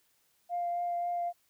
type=tone with vibrato; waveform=sine; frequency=698.5 Hz; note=F5; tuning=in tune; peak=-29 dBFS; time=0.49-1.33 s; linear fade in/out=50 ms; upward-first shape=triangle; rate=3.7 Hz; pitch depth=12 cents each way; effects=tanh soft clip ceiling -25 dBFS + white hiss -71 dBFS RMS until 1.49 s